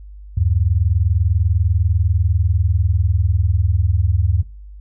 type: tone pair together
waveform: sine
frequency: 77.89 / 98 Hz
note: D#2 / G2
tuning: +2 / 0 cents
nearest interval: major third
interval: 398 cents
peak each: -16 dBFS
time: 0.37-4.43 s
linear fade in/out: 5 ms
effects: noise-tail reverb RT60 0.3 s tail -20 dB re dry + added 50 Hz sine -34 dBFS peak until 4.8 s